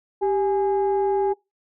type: tone pair together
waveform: sine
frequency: 392 / 830.6 Hz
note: G4 / G#5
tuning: 0 / 0 cents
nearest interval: octave + minor second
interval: 1300 cents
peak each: -19 / -23 dBFS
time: 0.21-1.34 s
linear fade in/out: 20 ms
effects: noise-tail reverb RT60 0.2 s tail -22 dB re dry + tanh soft clip ceiling -13 dBFS